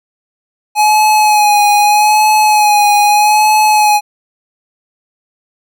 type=tone with vibrato; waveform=square; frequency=841 Hz; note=G#5; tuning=22 cents sharp; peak=-7 dBFS; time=0.75-4.01 s; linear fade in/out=50 ms; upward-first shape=sine; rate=0.8 Hz; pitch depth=32 cents each way; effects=none